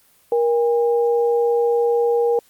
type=tone pair together; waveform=sine; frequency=472.3 / 808.8 Hz; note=A#4 / G#5; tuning=+23 / -46 cents; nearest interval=major sixth; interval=931 cents; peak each=-15 / -25 dBFS; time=0.32-2.39 s; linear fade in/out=2 ms; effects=white hiss -56 dBFS RMS until 2.49 s + Opus 24 kbps